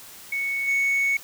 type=tone with level steps; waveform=sine; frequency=2217 Hz; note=C#7; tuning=in tune; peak=-23 / -17 dBFS; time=0.32-1.17 s; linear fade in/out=5 ms; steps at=0.67 s; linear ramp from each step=20 ms; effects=tanh soft clip ceiling -18 dBFS + white hiss -44 dBFS RMS until 1.23 s